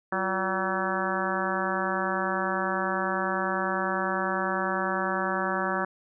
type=harmonic tone with a mistuned harmonic; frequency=190 Hz; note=F#3; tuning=46 cents sharp; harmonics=1 / 2 / 3 / 4 / 5 / 6 / 7 / 8 / 9; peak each=-34 / -34 / -34 / -34 / -34 / -34 / -34 / -34 / -34 dBFS; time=0.12-5.85 s; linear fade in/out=5 ms; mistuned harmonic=2; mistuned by=-94 cents; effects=none